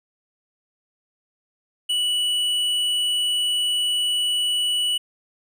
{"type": "tone with hard clipping", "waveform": "triangle", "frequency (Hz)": 2950, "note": "F#7", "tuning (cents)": -6, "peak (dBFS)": -21, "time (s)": [1.89, 4.98], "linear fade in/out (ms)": 10, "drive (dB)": 10, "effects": []}